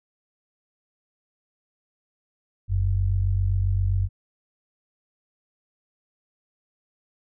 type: tone pair together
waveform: sine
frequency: 47.55 / 95.1 Hz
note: F#1 / F#2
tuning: +48 / +48 cents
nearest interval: octave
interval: 1200 cents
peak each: -24 / -21 dBFS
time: 2.68-4.09 s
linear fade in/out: 50 ms
effects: none